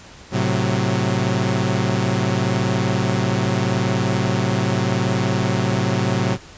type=chord; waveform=sawtooth; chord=F# diminished; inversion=first; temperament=equal; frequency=110 / 130.81 / 185 Hz; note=A2 / C3 / F#3; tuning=0 / 0 / 0 cents; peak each=-18 dBFS; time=0.31-6.38 s; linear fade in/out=50 ms; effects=pink hiss -42 dBFS RMS until 6.57 s + resampled to 16000 Hz